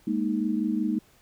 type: chord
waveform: sine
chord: Ab suspended second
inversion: none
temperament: equal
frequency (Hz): 207.7 / 233.1 / 311.1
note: Ab3 / Bb3 / Eb4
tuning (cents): 0 / 0 / 0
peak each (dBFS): -28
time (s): 0.07-0.99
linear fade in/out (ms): 5
effects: pink hiss -60 dBFS RMS until 1.21 s